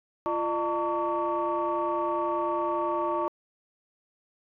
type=tone cluster; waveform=sine; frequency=344.9 / 604 / 903 / 1132 Hz; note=F4 / D5 / A5 / C#6; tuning=-22 / +48 / +45 / +36 cents; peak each=-30 dBFS; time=0.26-3.28 s; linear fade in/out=0 ms; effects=tanh soft clip ceiling -18 dBFS

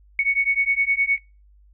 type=beating tone pair; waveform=sine; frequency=2217 / 2226.7 Hz; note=C#7 / C#7; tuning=0 / +7 cents; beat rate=9.7 Hz; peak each=-21 dBFS; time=0.19-1.18 s; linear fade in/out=2 ms; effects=noise-tail reverb RT60 0.3 s tail -25 dB re dry + added 50 Hz sine -50 dBFS peak until 1.73 s

